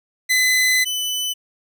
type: tone pair in turn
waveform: sawtooth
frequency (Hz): 2018 / 3001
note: B6 / F#7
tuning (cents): +37 / +24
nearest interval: perfect fifth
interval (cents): 687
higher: second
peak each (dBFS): -11 / -18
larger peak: first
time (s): 0.29-0.85 / 0.85-1.34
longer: first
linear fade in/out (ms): 20
effects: none